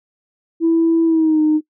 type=tone with pitch glide; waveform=sine; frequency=329.6 to 307.5 Hz; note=E4 to D#4; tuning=0 to -20 cents; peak=-10 dBFS; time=0.6-1.61 s; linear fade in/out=50 ms; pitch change=-120 cents; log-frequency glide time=1.05-1.41 s; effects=noise-tail reverb RT60 0.1 s tail -22 dB re dry + tanh soft clip ceiling -7 dBFS